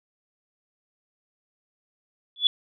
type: tone with exponential growth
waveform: sine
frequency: 3433 Hz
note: A7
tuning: 43 cents flat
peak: -11 dBFS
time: 2.36-2.47 s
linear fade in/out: 1 ms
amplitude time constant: 23 ms
effects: none